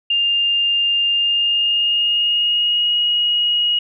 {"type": "tone with pitch glide", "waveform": "sine", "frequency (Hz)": [2805, 2889], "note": ["F7", "F#7"], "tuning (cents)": [7, -42], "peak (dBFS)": -14, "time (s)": [0.1, 3.79], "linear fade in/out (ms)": 5, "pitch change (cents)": 51, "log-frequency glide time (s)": [1.12, 2.96], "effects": []}